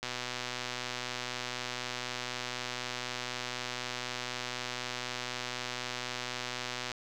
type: click train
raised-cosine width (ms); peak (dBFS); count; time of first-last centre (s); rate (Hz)
0.2; -18; 855; 0.03-6.917; 124
effects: none